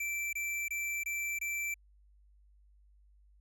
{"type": "tone bursts", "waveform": "square", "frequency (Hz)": 2337, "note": "D7", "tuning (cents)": -9, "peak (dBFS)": -34, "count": 5, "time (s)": [0, 1.742], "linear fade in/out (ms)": 5, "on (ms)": 330, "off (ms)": 23, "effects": ["added 50 Hz sine -60 dBFS peak until 3.4 s"]}